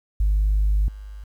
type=tone with level steps; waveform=sine; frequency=51 Hz; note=G#1; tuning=31 cents flat; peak=-15 / -34 dBFS; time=0.2-1.24 s; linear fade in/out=5 ms; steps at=0.88 s; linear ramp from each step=2 ms; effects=tanh soft clip ceiling -13 dBFS + 9-bit